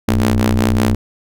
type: ring-modulated tone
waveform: sawtooth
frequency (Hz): 61.74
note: B1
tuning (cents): 0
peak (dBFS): -5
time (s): 0.08-0.95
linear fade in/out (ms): 5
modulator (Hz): 157
effects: none